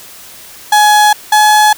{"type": "tone pair in turn", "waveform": "35% pulse", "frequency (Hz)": [841, 848.3], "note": ["G#5", "G#5"], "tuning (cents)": [22, 36], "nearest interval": "unison", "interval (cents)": 14, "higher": "second", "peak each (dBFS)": -3, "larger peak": "neither", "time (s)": [[0.72, 1.13], [1.32, 1.73]], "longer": "neither", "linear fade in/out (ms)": 5, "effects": ["white hiss -34 dBFS RMS until 1.77 s"]}